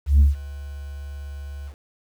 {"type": "tone with ADSR envelope", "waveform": "sine", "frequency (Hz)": 71, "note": "C#2", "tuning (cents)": 42, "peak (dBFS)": -7, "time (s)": [0.06, 1.75], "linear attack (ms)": 140, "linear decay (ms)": 150, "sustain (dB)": -24, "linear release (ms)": 75, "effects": ["tanh soft clip ceiling -9 dBFS", "8-bit"]}